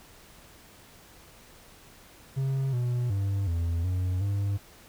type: tone with pitch steps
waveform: triangle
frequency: 134.7 / 122.3 / 98.7 / 84.3 / 91.5 / 100 Hz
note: C#3 / B2 / G2 / E2 / F#2 / G2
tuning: -49 / -16 / +12 / +39 / -19 / +35 cents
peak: -23 dBFS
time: 2.36-4.58 s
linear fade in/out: 20 ms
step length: 370 ms
effects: pink hiss -53 dBFS RMS until 4.88 s